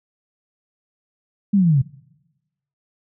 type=linear sweep; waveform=sine; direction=down; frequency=209.2 to 125.5 Hz; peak=-12 dBFS; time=1.53-1.82 s; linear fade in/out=10 ms; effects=noise-tail reverb RT60 1.0 s tail -23 dB re dry